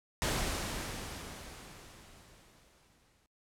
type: noise with exponential decay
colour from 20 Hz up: pink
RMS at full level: -31 dBFS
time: 0.22-3.26 s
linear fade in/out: 0 ms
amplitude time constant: 660 ms
effects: noise-tail reverb RT60 0.1 s tail -23 dB re dry + low-pass 11000 Hz 12 dB/octave